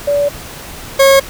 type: tone pair in turn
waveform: sine / 40% pulse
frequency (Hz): 575 / 544.8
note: D5 / C#5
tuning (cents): -37 / -30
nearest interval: minor second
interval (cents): 93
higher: first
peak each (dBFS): -10 / -4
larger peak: second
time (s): 0.07-0.29 / 0.99-1.2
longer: first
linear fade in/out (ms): 10
effects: pink hiss -30 dBFS RMS until 1.29 s